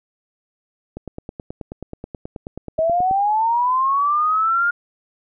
click train, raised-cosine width 2 ms, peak -17 dBFS, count 21, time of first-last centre 0.97-3.111 s, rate 9.34 Hz
sine linear sweep, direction up, 627 to 1424 Hz, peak -15 dBFS, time 2.78-4.71 s, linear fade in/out 10 ms
effects none

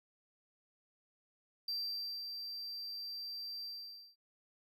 triangle tone with ADSR envelope, 4699 Hz, D8, in tune, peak -34 dBFS, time 1.68-4.16 s, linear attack 4 ms, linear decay 540 ms, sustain -6 dB, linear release 520 ms, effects none

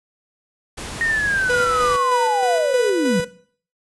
pink noise, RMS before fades -31 dBFS, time 0.77-1.97 s, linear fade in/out 10 ms
sine linear sweep, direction down, 1864.7 to 165.9 Hz, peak -17 dBFS, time 1.01-3.2 s, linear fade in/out 0 ms
45% pulse tone with tremolo, 493.9 Hz, B4, in tune, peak -18 dBFS, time 1.49-3.25 s, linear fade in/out 10 ms, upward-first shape square, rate 3.2 Hz, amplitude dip 30%
effects noise-tail reverb RT60 0.5 s tail -17 dB re dry + resampled to 24000 Hz

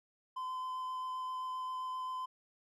triangle tone with vibrato, 1024 Hz, C6, 38 cents flat, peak -35 dBFS, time 0.36-2.26 s, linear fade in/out 10 ms, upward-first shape sine, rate 7.6 Hz, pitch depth 8 cents each way, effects none

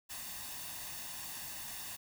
white noise with comb filter, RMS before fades -44 dBFS, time 0.09-1.97 s, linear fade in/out 20 ms, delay 1.1 ms, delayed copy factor +0.6, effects none

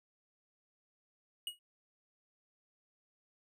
square tone with exponential decay, 2894 Hz, F#7, 39 cents flat, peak -34 dBFS, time 1.47-1.59 s, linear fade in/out 2 ms, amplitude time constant 24 ms, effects none

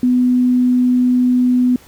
sine tone, 249.4 Hz, B3, 17 cents sharp, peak -10 dBFS, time 0.03-1.76 s, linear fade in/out 2 ms, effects pink hiss -45 dBFS RMS until 1.87 s

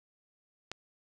click, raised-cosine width 0.2 ms, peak -20 dBFS, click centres 0.716 s, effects none

